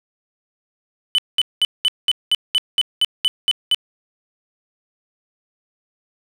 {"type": "tone bursts", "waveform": "triangle", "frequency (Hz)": 3000, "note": "F#7", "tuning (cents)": 23, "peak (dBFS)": -11, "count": 12, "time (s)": [1.15, 3.746], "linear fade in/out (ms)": 0, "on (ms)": 33, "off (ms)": 200, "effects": []}